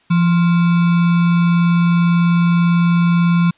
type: tone with sample-and-hold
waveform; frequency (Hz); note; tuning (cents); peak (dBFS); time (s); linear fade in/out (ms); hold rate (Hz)
sine; 171.6; F3; -30; -10; 0.1-3.51; 10; 1225
effects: white hiss -55 dBFS RMS until 3.57 s + resampled to 8000 Hz